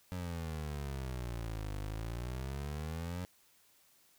25% pulse exponential two-way sweep, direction down then up, 91.6 to 50 to 91.6 Hz, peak -34 dBFS, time 0.12-3.25 s, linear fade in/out 0 ms, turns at 1.77 s, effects white hiss -67 dBFS RMS until 4.18 s

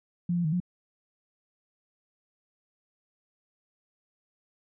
sine tone with pitch steps, 174.4 / 173.3 / 155.1 / 178.4 Hz, F3 / F3 / D#3 / F3, -2 / -13 / -5 / +37 cents, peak -24 dBFS, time 0.29-0.602 s, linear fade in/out 5 ms, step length 78 ms, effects none

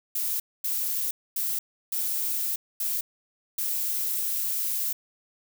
violet noise bursts at uneven times, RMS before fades -28 dBFS, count 6, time 0.15-0.4 / 0.64-1.11 / 1.36-1.59 / 1.92-2.56 / 2.8-3.01 / 3.58-4.93 s, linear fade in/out 5 ms, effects none

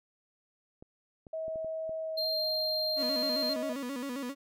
clicks, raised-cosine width 2 ms, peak -35 dBFS, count 6, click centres 0.825 / 1.268 / 1.481 / 1.558 / 1.646 / 1.894 s
sine tone with pitch glide, 641 to 627.8 Hz, E5 to D#5, -49 to +15 cents, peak -33 dBFS, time 1.33-3.73 s, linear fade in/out 5 ms, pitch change -36 cents, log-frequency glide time 2-2.54 s
triangle tone, 4186 Hz, C8, in tune, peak -29 dBFS, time 2.17-3.54 s, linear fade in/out 10 ms
35% pulse tone with vibrato, 261.6 Hz, C4, in tune, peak -33 dBFS, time 2.96-4.35 s, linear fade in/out 50 ms, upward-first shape square, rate 7.5 Hz, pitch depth 110 cents each way
effects none

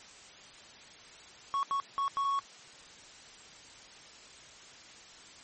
triangle tone bursts at uneven times, 1108 Hz, C#6, 1 cent flat, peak -26 dBFS, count 4, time 1.54-1.63 / 1.71-1.8 / 1.98-2.08 / 2.17-2.39 s, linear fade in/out 0 ms, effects white hiss -52 dBFS RMS until 5.43 s + MP3 32 kbps

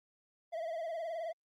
triangle tone with vibrato, 659.3 Hz, E5, in tune, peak -34 dBFS, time 0.52-1.33 s, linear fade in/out 20 ms, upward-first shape triangle, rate 19 Hz, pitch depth 95 cents each way, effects Opus 48 kbps

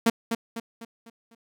sawtooth tone with echo, 229.1 Hz, A#3, 30 cents flat, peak -13 dBFS, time 0.06-0.1 s, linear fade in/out 5 ms, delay 250 ms, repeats 5, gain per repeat -7 dB, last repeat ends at 1.35 s, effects none

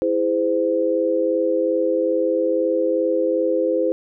sine chord, E augmented, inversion none, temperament just, 329.6 / 412 / 515 Hz, E4 / G#4 / B#4, 0 / -14 / -28 cents, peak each -22 / -24 / -19 dBFS, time 0.02-3.92 s, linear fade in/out 0 ms, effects none

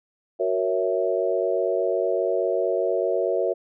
sine chord, F# dominant seventh, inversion none, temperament equal, 370 / 466.2 / 554.4 / 659.3 Hz, F#4 / A#4 / C#5 / E5, 0 / 0 / 0 / 0 cents, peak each -26 dBFS, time 0.39-3.54 s, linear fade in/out 20 ms, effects none

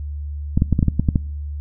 clicks, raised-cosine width 5 ms, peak -3 dBFS, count 9, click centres 0.575 / 0.621 / 0.727 / 0.791 / 0.828 / 0.883 / 0.996 / 1.088 / 1.158 s, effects noise-tail reverb RT60 0.6 s tail -23 dB re dry + added 73 Hz sine -25 dBFS peak until 1.6 s

